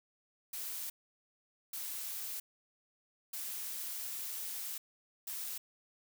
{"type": "noise bursts at uneven times", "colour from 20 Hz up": "blue", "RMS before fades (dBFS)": -41, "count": 4, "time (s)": [[0.53, 0.9], [1.73, 2.4], [3.33, 4.78], [5.27, 5.58]], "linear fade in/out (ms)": 5, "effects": []}